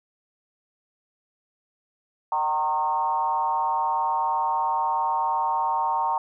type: tone with frequency modulation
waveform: sine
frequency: 922 Hz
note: A#5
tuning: 19 cents flat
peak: -21 dBFS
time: 2.32-6.18 s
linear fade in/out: 2 ms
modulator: 157 Hz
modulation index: 1
effects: none